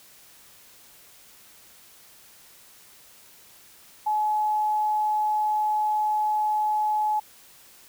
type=tone; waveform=sine; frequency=851 Hz; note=G#5; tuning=42 cents sharp; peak=-21 dBFS; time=4.06-7.2 s; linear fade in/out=10 ms; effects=white hiss -52 dBFS RMS until 7.88 s